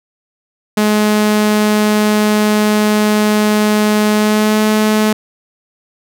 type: tone with pitch glide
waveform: sawtooth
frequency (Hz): 211.5 to 214.6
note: G#3 to A3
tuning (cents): +32 to -43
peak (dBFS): -6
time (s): 0.77-5.13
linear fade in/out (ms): 5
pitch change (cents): +25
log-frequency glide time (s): 4.12-4.61
effects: none